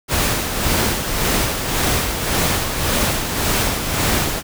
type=noise with tremolo; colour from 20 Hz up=pink; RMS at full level=-17 dBFS; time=0.08-4.43 s; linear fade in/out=50 ms; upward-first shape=sine; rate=1.8 Hz; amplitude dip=50%; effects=none